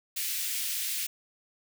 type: high-pass noise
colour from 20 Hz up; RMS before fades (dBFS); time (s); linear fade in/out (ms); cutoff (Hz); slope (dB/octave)
white; -32; 0.16-1.07; 10; 2000; 24
effects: none